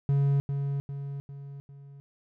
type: tone with echo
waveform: triangle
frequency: 140 Hz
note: C#3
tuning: 18 cents sharp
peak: -19 dBFS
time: 0.09-0.4 s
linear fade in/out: 0 ms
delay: 400 ms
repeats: 4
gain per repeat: -6 dB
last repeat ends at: 2 s
effects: none